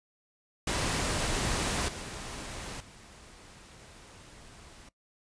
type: noise with level steps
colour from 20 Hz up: pink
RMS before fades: -30 / -40 / -52 dBFS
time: 0.67-4.89 s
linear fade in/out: 5 ms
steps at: 1.88 / 2.8 s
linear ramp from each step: 5 ms
effects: noise-tail reverb RT60 0.1 s tail -19 dB re dry + resampled to 22050 Hz